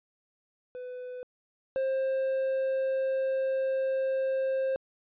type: tone pair in turn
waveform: triangle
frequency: 500 / 530.5 Hz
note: B4 / C5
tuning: +21 / +24 cents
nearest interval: minor second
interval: 103 cents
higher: second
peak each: -35 / -24 dBFS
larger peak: second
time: 0.75-1.23 / 1.76-4.76 s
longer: second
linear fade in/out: 0 ms
effects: resampled to 8000 Hz